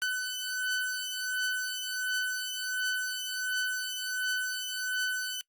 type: beating tone pair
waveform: sawtooth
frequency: 1505 / 1506.4 Hz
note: F#6 / F#6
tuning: +29 / +31 cents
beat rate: 1.4 Hz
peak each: -29 / -31 dBFS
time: 0.02-5.41 s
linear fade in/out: 0 ms
effects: noise-tail reverb RT60 0.1 s tail -23 dB re dry + Opus 48 kbps